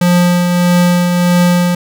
square tone with tremolo, 176.6 Hz, F3, 20 cents sharp, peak -7 dBFS, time 0.01-1.75 s, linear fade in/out 5 ms, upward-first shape triangle, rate 1.6 Hz, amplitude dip 40%, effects none

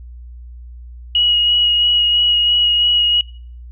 sine tone with vibrato, 2900 Hz, F#7, 35 cents flat, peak -11 dBFS, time 1.15-3.21 s, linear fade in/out 2 ms, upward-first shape sine, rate 3 Hz, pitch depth 11 cents each way, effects noise-tail reverb RT60 0.5 s tail -24 dB re dry + added 60 Hz sine -32 dBFS peak until 3.71 s

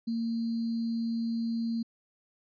sine tone with sample-and-hold, 229.7 Hz, A#3, 25 cents flat, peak -28 dBFS, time 0.07-1.83 s, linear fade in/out 10 ms, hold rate 4410 Hz, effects resampled to 11025 Hz

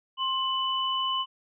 sine tone pair together, 1056 / 2987 Hz, C6 / F#7, +16 / +16 cents, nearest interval octave + tritone, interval 1800 cents, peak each -28 dBFS, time 0.17-1.26 s, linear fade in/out 50 ms, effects none

